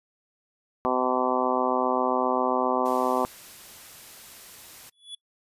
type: harmonic tone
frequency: 127.5 Hz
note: C3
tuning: 44 cents flat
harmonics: 2 / 3 / 4 / 5 / 6 / 7 / 8 / 9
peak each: -30 / -30 / -30 / -30 / -30 / -30 / -30 / -30 dBFS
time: 0.85-3.25 s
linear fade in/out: 0 ms
type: noise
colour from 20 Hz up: white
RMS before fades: -46 dBFS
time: 2.85-4.9 s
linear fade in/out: 10 ms
type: tone with exponential growth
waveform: square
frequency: 3416 Hz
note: G#7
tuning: 48 cents sharp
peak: -34 dBFS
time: 4.92-5.15 s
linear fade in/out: 5 ms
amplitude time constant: 49 ms
effects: noise-tail reverb RT60 0.1 s tail -25 dB re dry + resampled to 32000 Hz